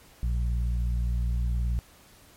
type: harmonic tone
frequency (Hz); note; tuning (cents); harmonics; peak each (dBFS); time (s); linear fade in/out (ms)
59.2; A#1; +27; 1 / 2 / 3; -24 / -34 / -40; 0.23-1.79; 0
effects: pink hiss -55 dBFS RMS until 2.36 s + MP3 64 kbps